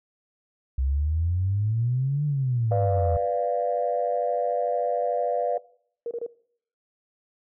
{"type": "exponential two-way sweep", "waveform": "sine", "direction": "up then down", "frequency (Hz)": [64.2, 149.8, 80.5], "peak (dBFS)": -21, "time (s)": [0.78, 3.17], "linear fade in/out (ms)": 5, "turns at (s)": 2.25}
{"type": "chord", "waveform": "sine", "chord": "B diminished", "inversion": "none", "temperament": "equal", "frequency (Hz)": [493.9, 587.3, 698.5], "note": ["B4", "D5", "F5"], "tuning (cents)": [0, 0, 0], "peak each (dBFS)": -26, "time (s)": [2.71, 5.58], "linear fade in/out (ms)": 5}
{"type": "tone bursts", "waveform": "sine", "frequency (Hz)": 470, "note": "A#4", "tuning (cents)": 14, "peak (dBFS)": -27, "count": 3, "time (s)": [6.06, 6.264], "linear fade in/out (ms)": 2, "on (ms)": 50, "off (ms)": 27}
{"effects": ["noise-tail reverb RT60 0.6 s tail -21 dB re dry", "tanh soft clip ceiling -13 dBFS"]}